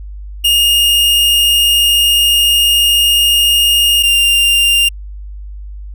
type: tone pair in turn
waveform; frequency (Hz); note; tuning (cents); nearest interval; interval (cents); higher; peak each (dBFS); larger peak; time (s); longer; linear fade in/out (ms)
45% pulse; 2841 / 2795; F7 / F7; +29 / +1; unison; 28; first; -8; neither; 0.44-4.03 / 4.03-4.89; first; 10
effects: added 50 Hz sine -25 dBFS peak until 5.94 s